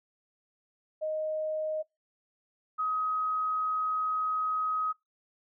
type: tone pair in turn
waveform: sine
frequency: 622.3 / 1263.4 Hz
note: D#5 / D#6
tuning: 0 / +26 cents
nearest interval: octave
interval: 1226 cents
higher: second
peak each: -29 / -27 dBFS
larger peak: second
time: 1.01-1.83 / 2.78-4.93 s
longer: second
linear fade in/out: 20 ms
effects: noise-tail reverb RT60 0.2 s tail -24 dB re dry